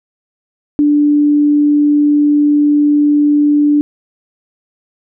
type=tone; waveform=sine; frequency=293.7 Hz; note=D4; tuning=in tune; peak=-7 dBFS; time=0.79-3.81 s; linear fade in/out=0 ms; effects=none